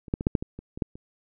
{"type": "clicks", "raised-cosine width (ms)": 3, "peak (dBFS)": [-29, -11, -17, -7, -8, -18, -25, -24, -11, -29], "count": 10, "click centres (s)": [0.082, 0.139, 0.209, 0.269, 0.352, 0.425, 0.59, 0.775, 0.822, 0.955], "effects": []}